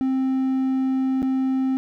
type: tone with dropouts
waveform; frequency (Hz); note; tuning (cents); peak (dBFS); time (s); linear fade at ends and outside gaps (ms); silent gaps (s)
triangle; 263.2; C4; +10; -17; 0.01-1.77; 0; 1.22-1.228
effects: none